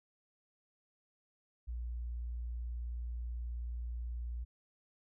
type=tone; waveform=sine; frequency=59.3 Hz; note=A#1; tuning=30 cents sharp; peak=-37 dBFS; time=1.67-4.45 s; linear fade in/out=20 ms; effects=none